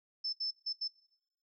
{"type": "tone bursts at uneven times", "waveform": "sine", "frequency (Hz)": 5274, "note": "E8", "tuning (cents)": 0, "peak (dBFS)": -33, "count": 4, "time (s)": [[0.24, 0.33], [0.4, 0.51], [0.66, 0.73], [0.81, 0.88]], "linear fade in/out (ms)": 10, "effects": ["noise-tail reverb RT60 0.8 s tail -21 dB re dry"]}